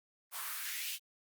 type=noise with high-pass filter sweep; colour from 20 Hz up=white; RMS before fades=-40 dBFS; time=0.31-0.99 s; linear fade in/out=50 ms; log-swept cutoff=910 to 3100 Hz; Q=2.4; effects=Opus 32 kbps